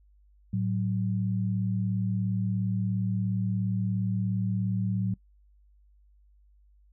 sine tone pair together, 110 / 187.07 Hz, A2 / F#3, 0 / +19 cents, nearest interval major sixth, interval 919 cents, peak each -28 dBFS, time 0.53-5.14 s, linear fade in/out 5 ms, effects noise-tail reverb RT60 0.1 s tail -23 dB re dry + added 50 Hz sine -57 dBFS peak until 6.92 s

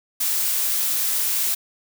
blue noise, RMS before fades -22 dBFS, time 0.2-1.55 s, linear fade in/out 10 ms, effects none

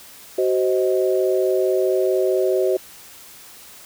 sine chord, C diminished, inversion second, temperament just, 376.7 / 523.3 / 627.9 Hz, Gb4 / C5 / Eb5, +31 / 0 / +16 cents, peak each -18 / -22 / -23 dBFS, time 0.38-2.77 s, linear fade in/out 5 ms, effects white hiss -43 dBFS RMS until 3.85 s

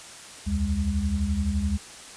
sine tone cluster, 69.6 / 81.3 / 202.6 Hz, C#2 / E2 / G#3, +8 / -23 / -43 cents, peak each -27 dBFS, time 0.46-1.78 s, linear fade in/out 20 ms, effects white hiss -43 dBFS RMS until 2.16 s + resampled to 22050 Hz

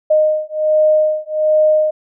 sine beating tone pair, 616 / 617.3 Hz, D#5 / D#5, -17 / -14 cents, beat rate 1.3 Hz, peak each -14 dBFS, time 0.1-1.91 s, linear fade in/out 10 ms, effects none

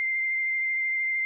sine tone with vibrato, 2093 Hz, C7, in tune, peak -24 dBFS, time 0-1.25 s, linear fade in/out 0 ms, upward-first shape triangle, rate 13 Hz, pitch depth 16 cents each way, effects none

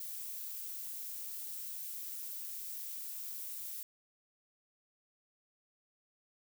violet noise, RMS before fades -43 dBFS, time 0-3.83 s, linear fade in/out 2 ms, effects none

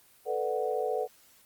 sine chord, B minor seventh, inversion third, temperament equal, 440 / 493.9 / 587.3 / 740 Hz, A4 / B4 / D5 / F#5, 0 / 0 / 0 / 0 cents, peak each -32 / -32 / -36 / -34 dBFS, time 0.25-1.08 s, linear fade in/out 50 ms, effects white hiss -60 dBFS RMS until 1.45 s + Opus 24 kbps

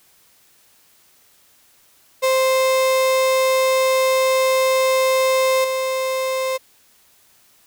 35% pulse tone with level steps, 523.3 Hz, C5, in tune, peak -13 / -18 dBFS, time 2.22-6.58 s, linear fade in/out 20 ms, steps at 5.64 s, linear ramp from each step 5 ms, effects white hiss -55 dBFS RMS until 7.66 s

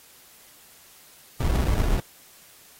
brown noise with sample-and-hold, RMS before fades -22 dBFS, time 1.4-2 s, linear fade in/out 5 ms, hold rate 1050 Hz, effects white hiss -52 dBFS RMS until 2.79 s + AAC 48 kbps

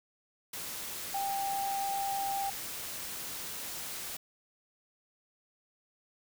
sine tone in noise, 790 Hz, G5, 13 cents sharp, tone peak -31 dBFS, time 1.14-2.5 s, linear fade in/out 5 ms, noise white, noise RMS -40 dBFS, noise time 0.53-4.17 s, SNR +6 dB, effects none

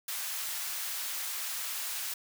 white high-pass noise, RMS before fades -36 dBFS, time 0.08-2.14 s, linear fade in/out 5 ms, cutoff 960 Hz, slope 12 dB/octave, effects none

